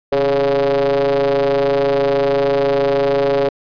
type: ring-modulated tone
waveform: square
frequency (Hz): 71.3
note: C#2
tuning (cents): +49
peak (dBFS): -11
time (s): 0.12-3.49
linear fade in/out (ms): 5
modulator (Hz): 486
effects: resampled to 11025 Hz